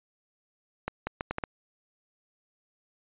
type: accelerating click train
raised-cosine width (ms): 0.5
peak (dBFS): -15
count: 6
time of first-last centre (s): 0.88-1.438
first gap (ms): 190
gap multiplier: 0.73
effects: resampled to 8000 Hz